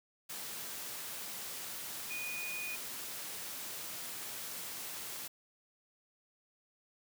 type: tone in noise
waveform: sine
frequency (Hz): 2466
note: D#7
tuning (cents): -16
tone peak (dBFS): -39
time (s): 2.1-2.76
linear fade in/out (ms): 10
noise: white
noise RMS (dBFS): -43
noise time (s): 0.29-5.28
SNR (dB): +1
effects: high-pass 100 Hz 12 dB/octave